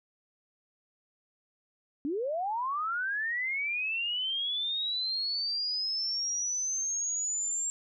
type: linear sweep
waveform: sine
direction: up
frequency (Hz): 266 to 7459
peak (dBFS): -29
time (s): 2.05-7.7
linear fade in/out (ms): 0
effects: none